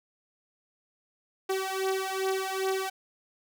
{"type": "beating tone pair", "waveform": "sawtooth", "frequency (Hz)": [380.9, 383.4], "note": ["G4", "G4"], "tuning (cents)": [-50, -38], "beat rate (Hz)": 2.5, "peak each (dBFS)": -27, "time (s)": [1.49, 2.9], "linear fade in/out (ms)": 10, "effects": []}